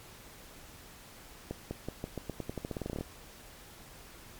accelerating click train, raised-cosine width 2 ms, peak -22 dBFS, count 19, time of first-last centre 1.51-3.01 s, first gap 200 ms, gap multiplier 0.88, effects pink hiss -52 dBFS RMS until 4.39 s + MP3 96 kbps

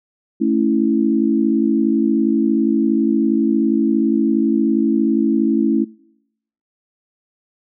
sine chord, A major, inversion none, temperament equal, 220 / 277.2 / 329.6 Hz, A3 / C#4 / E4, 0 / 0 / 0 cents, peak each -18 dBFS, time 0.4-5.85 s, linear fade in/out 20 ms, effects noise-tail reverb RT60 0.8 s tail -24 dB re dry

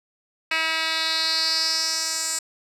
10% pulse tone with band-pass filter sweep, 321.8 Hz, E4, 42 cents flat, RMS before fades -24 dBFS, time 0.51-2.39 s, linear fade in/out 5 ms, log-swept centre 2800 to 7400 Hz, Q 3.9, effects none

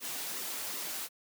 white noise with flanger, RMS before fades -38 dBFS, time 0-1.09 s, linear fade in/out 50 ms, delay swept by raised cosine 1.2 to 5.9 ms, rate 2.6 Hz, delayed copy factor -0.6, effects high-pass 200 Hz 12 dB/octave

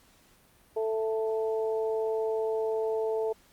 harmonic tone, 220.7 Hz, A3, 5 cents sharp, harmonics 2 / 3 / 4, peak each -27 / -36 / -39 dBFS, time 0.76-3.33 s, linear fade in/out 10 ms, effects pink hiss -61 dBFS RMS until 3.52 s + Opus 48 kbps

